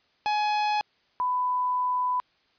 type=tone pair in turn; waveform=45% pulse / sine; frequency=841 / 997.8 Hz; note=G#5 / B5; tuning=+22 / +17 cents; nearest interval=minor third; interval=295 cents; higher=second; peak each=-23 dBFS; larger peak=neither; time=0.26-0.81 / 1.2-2.2 s; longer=second; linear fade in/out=0 ms; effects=white hiss -66 dBFS RMS until 2.58 s + resampled to 11025 Hz